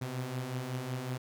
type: beating tone pair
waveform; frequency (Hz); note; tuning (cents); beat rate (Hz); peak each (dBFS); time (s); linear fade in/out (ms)
sawtooth; 123.5 / 128.9; B2 / C3; 0 / -26; 5.4; -37 / -32; 0.01-1.18; 10
effects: none